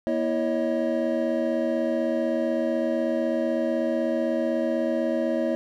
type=tone cluster; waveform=triangle; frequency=239.6 / 327.9 / 555 / 631 Hz; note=A#3 / E4 / C#5 / D#5; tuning=+48 / -9 / +2 / +24 cents; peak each=-26 dBFS; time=0.07-5.55 s; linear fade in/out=0 ms; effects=none